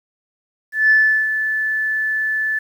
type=tone with ADSR envelope; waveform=sine; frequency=1744 Hz; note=A6; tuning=16 cents flat; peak=-8 dBFS; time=0.72-2.59 s; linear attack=180 ms; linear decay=370 ms; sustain=-9 dB; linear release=7 ms; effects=tanh soft clip ceiling -4 dBFS + 8-bit